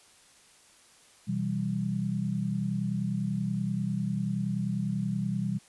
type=tone cluster; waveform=sine; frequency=126 / 164.8 / 195.1 Hz; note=B2 / E3 / G3; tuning=+35 / 0 / -8 cents; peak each=-33 / -33 / -30 dBFS; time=1.27-5.59 s; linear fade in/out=20 ms; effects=white hiss -58 dBFS RMS until 5.68 s + resampled to 24000 Hz